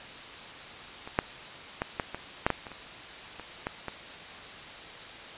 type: clicks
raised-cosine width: 0.5 ms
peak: -25 / -7 / -13 / -13 / -19 / -7 / -10 / -25 / -28 / -25 / -15 / -19 dBFS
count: 12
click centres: 1.075 / 1.189 / 1.819 / 1.998 / 2.146 / 2.465 / 2.503 / 2.668 / 2.717 / 3.397 / 3.669 / 3.883 s
effects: white hiss -43 dBFS RMS until 5.37 s + resampled to 8000 Hz